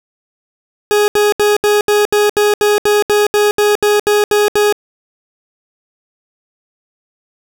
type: tone bursts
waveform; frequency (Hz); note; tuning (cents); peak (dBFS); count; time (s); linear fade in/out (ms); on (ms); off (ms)
40% pulse; 415.9; G#4; +2; -8; 16; 0.91-4.725; 0; 170; 73
effects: none